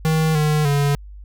square tone with pitch steps, 158.4 / 151.8 / 142.8 Hz, D#3 / D#3 / D3, +31 / -42 / -48 cents, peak -16 dBFS, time 0.05-0.95 s, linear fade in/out 0 ms, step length 300 ms, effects added 50 Hz sine -35 dBFS peak until 1.24 s

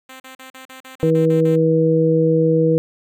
5% pulse tone bursts, 261.3 Hz, C4, 2 cents flat, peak -25 dBFS, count 10, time 0.09-1.559 s, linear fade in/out 5 ms, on 110 ms, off 41 ms
harmonic tone, 161.2 Hz, E3, 38 cents flat, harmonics 1 / 2 / 3, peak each -17 / -19 / -15 dBFS, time 1.03-2.78 s, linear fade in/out 0 ms
effects none

